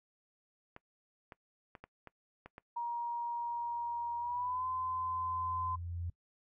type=clicks; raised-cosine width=0.5 ms; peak=-33 dBFS; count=7; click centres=0.764 / 1.322 / 1.752 / 1.84 / 2.073 / 2.46 / 2.581 s
type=tone with pitch glide; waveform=sine; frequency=946 to 1025.7 Hz; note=A#5 to C6; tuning=+25 to -35 cents; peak=-34 dBFS; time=2.76-5.76 s; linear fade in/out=10 ms; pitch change=+140 cents; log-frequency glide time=4.18-4.66 s
type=tone with exponential growth; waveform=sine; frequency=86.3 Hz; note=F2; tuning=20 cents flat; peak=-35 dBFS; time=3.38-6.1 s; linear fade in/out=5 ms; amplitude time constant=590 ms
effects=noise-tail reverb RT60 0.1 s tail -22 dB re dry